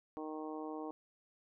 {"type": "harmonic tone", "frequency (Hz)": 155.2, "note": "D#3", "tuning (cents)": -4, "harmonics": [2, 3, 4, 5, 6, 7], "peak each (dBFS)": [-43, -46, -51, -49, -52, -52], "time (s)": [0.17, 0.91], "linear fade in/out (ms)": 0, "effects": []}